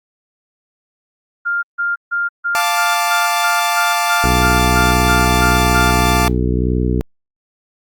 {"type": "tone bursts", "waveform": "sine", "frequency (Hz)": 1400, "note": "F6", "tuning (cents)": 4, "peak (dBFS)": -15, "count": 14, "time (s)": [1.45, 5.92], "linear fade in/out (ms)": 20, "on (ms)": 180, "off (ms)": 150}
{"type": "chord", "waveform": "sawtooth", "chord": "D minor", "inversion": "first", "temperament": "equal", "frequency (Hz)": [698.5, 880, 1174.7], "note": ["F5", "A5", "D6"], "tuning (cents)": [0, 0, 0], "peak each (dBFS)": -15, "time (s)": [2.55, 6.28], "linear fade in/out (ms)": 0}
{"type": "harmonic tone", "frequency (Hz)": 61.74, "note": "B1", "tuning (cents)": 0, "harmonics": [1, 2, 3, 4, 5, 6, 7], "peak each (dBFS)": [-17, -20, -22, -23, -24, -25, -25], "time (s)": [4.24, 7.01], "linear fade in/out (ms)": 0}
{"effects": ["Opus 48 kbps"]}